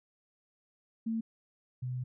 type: tone pair in turn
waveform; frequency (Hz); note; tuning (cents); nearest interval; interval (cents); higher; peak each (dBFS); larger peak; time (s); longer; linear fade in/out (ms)
sine; 225.3 / 126.01; A3 / B2; +41 / +35; minor seventh; 1006; first; -30 / -33; first; 1.06-1.21 / 1.82-2.04; second; 10
effects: none